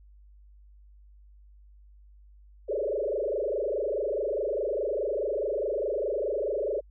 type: tone with frequency modulation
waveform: sine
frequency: 493.9 Hz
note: B4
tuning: in tune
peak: -26 dBFS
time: 2.68-6.81 s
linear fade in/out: 20 ms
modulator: 24.8 Hz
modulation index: 4.1
effects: added 50 Hz sine -51 dBFS peak until 6.9 s